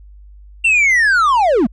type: linear sweep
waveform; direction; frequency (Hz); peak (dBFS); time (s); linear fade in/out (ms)
triangle; down; 2753 to 192.6; -8; 0.64-1.67; 10
effects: added 50 Hz sine -37 dBFS peak until 1.72 s + resampled to 22050 Hz